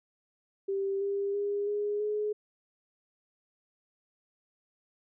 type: tone with pitch steps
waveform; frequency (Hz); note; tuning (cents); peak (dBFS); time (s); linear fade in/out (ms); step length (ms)
sine; 392 / 399.1 / 406.3 / 413.6 / 421.1; G4 / G4 / G#4 / G#4 / G#4; 0 / +31 / -38 / -7 / +24; -28; 0.68-2.33; 10; 330
effects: none